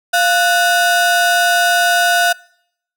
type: ring-modulated tone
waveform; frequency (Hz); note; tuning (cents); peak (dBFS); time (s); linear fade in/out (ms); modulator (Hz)
45% pulse; 1087; C#6; -34; -8; 0.13-2.33; 10; 390
effects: noise-tail reverb RT60 0.7 s tail -25 dB re dry

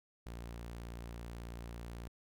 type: tone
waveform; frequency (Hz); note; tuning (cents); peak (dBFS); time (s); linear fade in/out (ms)
sawtooth; 58.27; A#1; 0; -40; 0.26-2.08; 5
effects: none

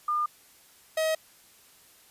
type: tone pair in turn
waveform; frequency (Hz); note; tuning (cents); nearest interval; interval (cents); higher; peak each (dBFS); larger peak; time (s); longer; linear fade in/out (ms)
sine / 45% pulse; 1208 / 635.1; D6 / D#5; +48 / +35; major seventh; 1113; first; -24; neither; 0.08-0.26 / 0.97-1.15; neither; 5
effects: white hiss -57 dBFS RMS until 2.1 s + resampled to 32000 Hz

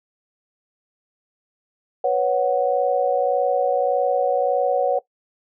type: chord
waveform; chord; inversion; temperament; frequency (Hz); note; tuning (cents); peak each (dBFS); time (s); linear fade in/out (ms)
sine; B suspended second; none; just; 493.9 / 555.6 / 740.8; B4 / C#5 / F#5; 0 / +4 / +2; -22 / -20 / -21; 2.04-4.99; 5
effects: noise-tail reverb RT60 0.1 s tail -18 dB re dry

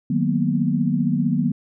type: chord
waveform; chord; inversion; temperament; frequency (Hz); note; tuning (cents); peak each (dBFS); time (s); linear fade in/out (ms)
sine; B major seventh; first; just; 154.34 / 185.21 / 231.5 / 246.9; D#3 / F#3 / A#3 / B3; -14 / +2 / -12 / 0; -23; 0.1-1.52; 5
effects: none

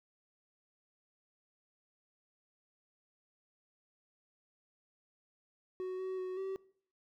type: tone with pitch steps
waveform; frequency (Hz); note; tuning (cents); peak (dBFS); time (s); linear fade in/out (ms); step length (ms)
triangle; 370.8 / 375.6 / 370.4 / 383.8; F#4 / F#4 / F#4 / G4; +4 / +26 / +2 / -37; -34; 5.8-6.56; 0; 190
effects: noise-tail reverb RT60 0.6 s tail -21 dB re dry

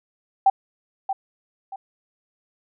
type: tone with echo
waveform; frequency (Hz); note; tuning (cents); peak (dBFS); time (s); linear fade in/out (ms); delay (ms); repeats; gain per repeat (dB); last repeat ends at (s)
sine; 778; G5; -13; -11; 0.46-0.5; 5; 630; 2; -10; 1.76
effects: none

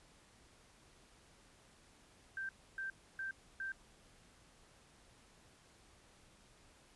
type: tone bursts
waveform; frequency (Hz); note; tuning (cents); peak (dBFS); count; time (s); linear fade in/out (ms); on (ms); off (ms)
sine; 1568; G6; 0; -39; 4; 2.37-3.72; 2; 120; 290
effects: pink hiss -65 dBFS RMS until 6.95 s + resampled to 24000 Hz

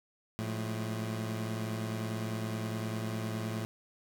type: tone cluster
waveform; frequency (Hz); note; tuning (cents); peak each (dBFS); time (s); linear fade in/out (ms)
25% pulse; 111.1 / 175.9 / 212.4; A2 / F3 / G#3; +17 / +13 / +39; -31 / -39 / -39; 0.39-3.65; 0
effects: none

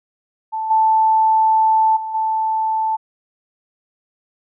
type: tone with level steps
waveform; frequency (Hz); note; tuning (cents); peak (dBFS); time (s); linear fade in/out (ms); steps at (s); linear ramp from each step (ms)
sine; 880; A5; 0; -20 / -11 / -23 / -16; 0.52-2.97; 20; 0.7 / 1.96 / 2.14; 10
effects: none

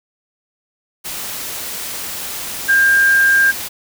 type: tone in noise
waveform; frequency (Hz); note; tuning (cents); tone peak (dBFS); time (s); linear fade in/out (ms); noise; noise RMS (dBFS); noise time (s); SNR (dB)
sine; 1600; G6; +35; -9; 2.68-3.52; 20; white; -26; 1.04-3.69; +14
effects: none

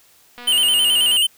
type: click train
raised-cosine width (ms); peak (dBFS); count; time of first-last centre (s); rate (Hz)
0.3; -21; 192; 0.38-1.166; 243
type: tone with vibrato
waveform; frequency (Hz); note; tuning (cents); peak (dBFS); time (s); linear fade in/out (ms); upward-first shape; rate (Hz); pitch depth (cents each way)
square; 2960; F#7; 0; -14; 0.47-1.27; 10; square; 9.3; 64
effects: white hiss -53 dBFS RMS until 1.37 s

